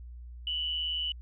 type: tone with amplitude modulation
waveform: sine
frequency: 2960 Hz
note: F#7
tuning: in tune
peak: -27 dBFS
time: 0.47-1.12 s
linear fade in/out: 2 ms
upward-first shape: sine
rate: 158 Hz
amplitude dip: 55%
effects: added 60 Hz sine -42 dBFS peak until 1.21 s